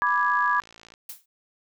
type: chord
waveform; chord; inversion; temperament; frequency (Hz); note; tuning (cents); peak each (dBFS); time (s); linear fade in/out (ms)
sine; G# diminished; first; equal; 987.8 / 1174.7 / 1661.2; B5 / D6 / G#6; 0 / 0 / 0; -24; 0.02-0.6; 0
type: click train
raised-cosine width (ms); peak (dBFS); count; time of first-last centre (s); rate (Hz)
0.2; -30; 50; 0.07-0.939; 56.4
type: noise with exponential decay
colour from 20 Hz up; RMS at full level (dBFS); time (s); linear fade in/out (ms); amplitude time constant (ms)
blue; -33; 1.09-1.26; 5; 36
effects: none